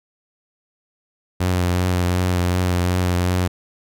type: tone with vibrato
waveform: sawtooth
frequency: 89.9 Hz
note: F#2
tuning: 49 cents flat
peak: -13 dBFS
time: 1.4-3.48 s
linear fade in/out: 10 ms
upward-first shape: triangle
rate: 2.7 Hz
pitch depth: 29 cents each way
effects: none